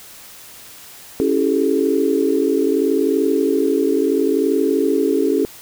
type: chord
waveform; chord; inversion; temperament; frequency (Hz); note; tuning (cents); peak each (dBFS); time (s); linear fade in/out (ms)
sine; A dominant seventh; first; equal with one note detuned; 277.2 / 329.6 / 392 / 432.7; C#4 / E4 / G4 / A4; 0 / 0 / 0 / -29; -19 / -21 / -20 / -19; 1.2-5.45; 0
effects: white hiss -40 dBFS RMS until 5.61 s